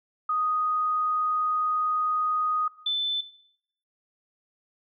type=tone pair in turn; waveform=sine; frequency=1244.5 / 3520 Hz; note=D#6 / A7; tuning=0 / 0 cents; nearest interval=octave + tritone; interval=1800 cents; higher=second; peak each=-23 dBFS; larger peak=neither; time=0.29-2.68 / 2.86-3.21 s; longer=first; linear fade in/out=5 ms; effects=noise-tail reverb RT60 0.7 s tail -18 dB re dry